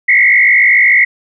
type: tone with frequency modulation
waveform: sine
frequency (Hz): 2072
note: C7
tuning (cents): -17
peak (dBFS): -5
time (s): 0.08-1.05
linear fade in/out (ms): 10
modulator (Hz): 53.5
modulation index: 2.5
effects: none